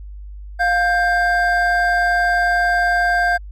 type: tone pair together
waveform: triangle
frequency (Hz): 705 / 1582.7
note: F5 / G6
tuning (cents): +16 / +16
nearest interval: octave + major second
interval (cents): 1400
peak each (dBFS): -15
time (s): 0.59-3.38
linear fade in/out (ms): 20
effects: added 50 Hz sine -31 dBFS peak until 3.51 s